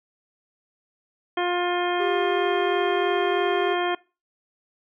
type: harmonic tone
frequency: 354 Hz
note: F4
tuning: 23 cents sharp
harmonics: 1 / 2 / 3 / 4 / 5 / 6 / 7 / 9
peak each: -25 / -27 / -30 / -34 / -33 / -38 / -38 / -34 dBFS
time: 1.37-3.95 s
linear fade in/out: 5 ms
type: tone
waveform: triangle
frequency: 397.1 Hz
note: G4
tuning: 22 cents sharp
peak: -23 dBFS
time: 1.99-3.75 s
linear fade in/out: 20 ms
effects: noise-tail reverb RT60 0.3 s tail -22 dB re dry